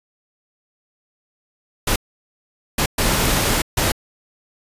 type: noise bursts at uneven times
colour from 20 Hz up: pink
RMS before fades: -18 dBFS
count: 4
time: 1.87-1.96 / 2.78-2.86 / 2.98-3.62 / 3.77-3.92 s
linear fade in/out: 5 ms
effects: resampled to 32000 Hz